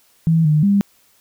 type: tone with pitch steps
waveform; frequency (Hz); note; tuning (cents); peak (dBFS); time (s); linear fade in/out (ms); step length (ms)
sine; 163.1 / 152 / 200.4; E3 / D#3 / G3; -18 / -40 / +38; -11; 0.27-0.81; 0; 180
effects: white hiss -56 dBFS RMS until 1.2 s